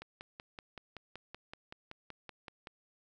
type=click train; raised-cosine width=0.3 ms; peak=-29 dBFS; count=15; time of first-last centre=0.02-2.672 s; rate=5.28 Hz; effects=none